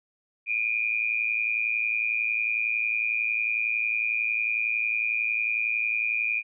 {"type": "tone with amplitude modulation", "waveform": "sine", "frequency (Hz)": 2427, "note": "D#7", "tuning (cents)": -44, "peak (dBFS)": -20, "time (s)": [0.46, 6.43], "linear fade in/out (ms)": 50, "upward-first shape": "sine", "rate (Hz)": 111, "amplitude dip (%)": 80, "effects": []}